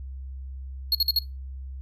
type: tone bursts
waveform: square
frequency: 4314 Hz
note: C#8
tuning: 48 cents flat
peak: -19 dBFS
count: 4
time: 0.92-1.189 s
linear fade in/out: 2 ms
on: 29 ms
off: 51 ms
effects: noise-tail reverb RT60 0.2 s tail -17 dB re dry + added 66 Hz sine -34 dBFS peak until 1.81 s